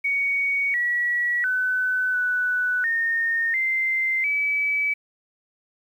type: tone with pitch steps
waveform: sine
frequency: 2239 / 1930 / 1507 / 1487 / 1836 / 2082 / 2292 Hz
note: C#7 / B6 / F#6 / F#6 / A#6 / C7 / D7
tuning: +17 / -40 / +31 / +8 / -27 / -9 / -43 cents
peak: -20 dBFS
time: 0.04-4.94 s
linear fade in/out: 10 ms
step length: 700 ms
effects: 9-bit